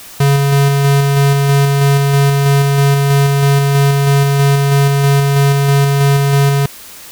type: tone with tremolo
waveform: square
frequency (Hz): 140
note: C#3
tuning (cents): +18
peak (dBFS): -8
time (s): 0.2-6.66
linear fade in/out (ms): 5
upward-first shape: square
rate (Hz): 3.1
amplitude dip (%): 25
effects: white hiss -34 dBFS RMS until 7.11 s